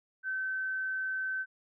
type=tone; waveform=sine; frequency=1535 Hz; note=G6; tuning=37 cents flat; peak=-31 dBFS; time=0.23-1.46 s; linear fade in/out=50 ms; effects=none